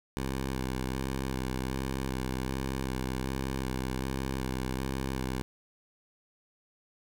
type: tone with vibrato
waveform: 10% pulse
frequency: 65.41 Hz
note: C2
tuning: in tune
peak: -23 dBFS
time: 0.17-5.42 s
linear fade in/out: 0 ms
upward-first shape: square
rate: 1.3 Hz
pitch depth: 24 cents each way
effects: none